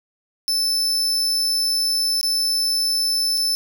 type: tone with dropouts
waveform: 40% pulse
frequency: 5274 Hz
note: E8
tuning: in tune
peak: -17 dBFS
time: 0.48-3.55 s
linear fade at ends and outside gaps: 0 ms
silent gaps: 2.212-2.23 / 3.373-3.377 s
effects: none